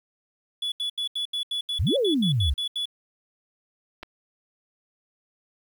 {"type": "tone bursts", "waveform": "triangle", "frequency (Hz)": 3418, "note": "G#7", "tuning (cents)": 49, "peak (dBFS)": -24, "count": 13, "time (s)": [0.62, 2.856], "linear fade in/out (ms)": 5, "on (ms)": 100, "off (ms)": 78}
{"type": "exponential two-way sweep", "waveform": "sine", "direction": "up then down", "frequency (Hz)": [61.4, 587.3, 61.4], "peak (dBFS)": -20, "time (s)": [1.79, 2.54], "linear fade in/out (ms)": 10, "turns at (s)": 1.96}
{"type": "clicks", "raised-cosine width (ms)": 0.3, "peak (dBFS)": [-24, -21], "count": 2, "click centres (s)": [4.029, 4.032]}
{"effects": ["9-bit"]}